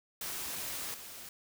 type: noise with level steps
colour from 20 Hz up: white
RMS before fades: -39 / -47 dBFS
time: 0.21-1.29 s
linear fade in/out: 2 ms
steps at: 0.94 s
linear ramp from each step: 2 ms
effects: none